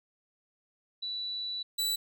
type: tone pair in turn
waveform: sine / sawtooth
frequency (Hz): 3952 / 3952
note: B7 / B7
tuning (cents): 0 / 0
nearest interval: unison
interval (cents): 0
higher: neither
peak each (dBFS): -33 / -25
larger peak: second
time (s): 1.02-1.63 / 1.78-1.96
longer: first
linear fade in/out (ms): 10
effects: none